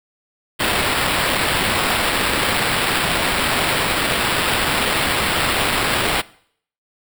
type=noise with sample-and-hold; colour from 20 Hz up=white; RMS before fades=-19 dBFS; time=0.59-6.22 s; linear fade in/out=20 ms; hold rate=6300 Hz; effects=noise-tail reverb RT60 0.6 s tail -21 dB re dry